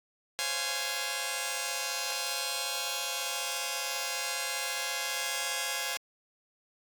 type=chord; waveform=5% pulse; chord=Db major seventh; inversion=third; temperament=just; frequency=519.7 / 554.4 / 693 / 831.5 Hz; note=C5 / Db5 / F5 / Ab5; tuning=-12 / 0 / -14 / +2 cents; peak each=-26 / -28 / -27 / -23 dBFS; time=0.39-5.97 s; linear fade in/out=0 ms; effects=AAC 64 kbps